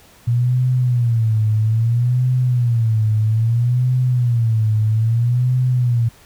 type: tone with vibrato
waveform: sine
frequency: 117.2 Hz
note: A#2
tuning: 10 cents sharp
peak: -13 dBFS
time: 0.27-6.09 s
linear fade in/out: 10 ms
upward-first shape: sine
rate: 0.61 Hz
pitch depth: 140 cents each way
effects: pink hiss -48 dBFS RMS until 6.25 s